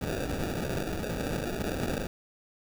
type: noise with sample-and-hold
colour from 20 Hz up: white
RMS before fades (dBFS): -32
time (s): 0.01-2.07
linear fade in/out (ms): 5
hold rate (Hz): 1050
effects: none